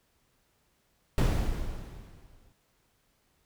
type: noise with exponential decay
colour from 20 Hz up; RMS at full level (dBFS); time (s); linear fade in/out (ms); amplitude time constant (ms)
brown; -21; 1.18-2.52; 0; 290
effects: pink hiss -71 dBFS RMS until 3.45 s